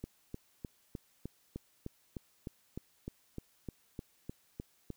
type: click train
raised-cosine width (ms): 3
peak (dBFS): -27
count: 17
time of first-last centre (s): 0.04-4.903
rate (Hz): 3.29
effects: white hiss -70 dBFS RMS until 4.96 s